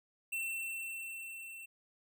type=tone with level ramp; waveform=square; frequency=2695 Hz; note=E7; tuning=38 cents sharp; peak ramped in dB=-35 to -47 dBFS; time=0.32-1.66 s; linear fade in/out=10 ms; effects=none